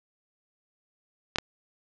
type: clicks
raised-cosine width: 0.2 ms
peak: -8 dBFS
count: 2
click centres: 1.359 / 1.385 s
effects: low-pass 6000 Hz 12 dB/octave